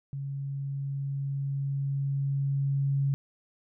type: tone with level ramp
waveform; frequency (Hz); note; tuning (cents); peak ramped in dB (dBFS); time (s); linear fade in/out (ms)
sine; 138.59; C#3; 0; -32 to -23; 0.13-3.14; 0
effects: none